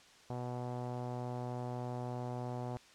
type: tone with low-pass filter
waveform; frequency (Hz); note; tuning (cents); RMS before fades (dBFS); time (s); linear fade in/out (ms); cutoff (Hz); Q
sawtooth; 123.3; B2; -2; -40; 0.3-2.77; 0; 800; 2.6
effects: white hiss -60 dBFS RMS until 2.94 s + low-pass 6000 Hz 12 dB/octave